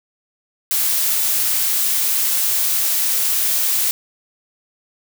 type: noise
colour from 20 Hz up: blue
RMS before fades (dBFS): -18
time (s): 0.71-3.91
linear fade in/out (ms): 0
effects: none